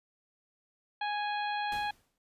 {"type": "harmonic tone", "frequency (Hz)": 830, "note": "G#5", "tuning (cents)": -1, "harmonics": [1, 2, 3, 4, 5], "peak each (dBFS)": [-32, -38, -42, -44, -46], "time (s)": [1.01, 1.91], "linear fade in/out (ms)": 5}
{"type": "noise with exponential decay", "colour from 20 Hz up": "pink", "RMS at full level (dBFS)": -44, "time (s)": [1.72, 2.18], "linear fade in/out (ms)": 1, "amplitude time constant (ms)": 100}
{"effects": ["resampled to 32000 Hz"]}